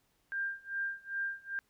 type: tone with tremolo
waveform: sine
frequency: 1593 Hz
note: G6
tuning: 27 cents sharp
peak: -31 dBFS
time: 0.32-1.59 s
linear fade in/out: 0 ms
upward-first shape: sine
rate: 2.5 Hz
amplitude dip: 95%
effects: pink hiss -74 dBFS RMS until 1.69 s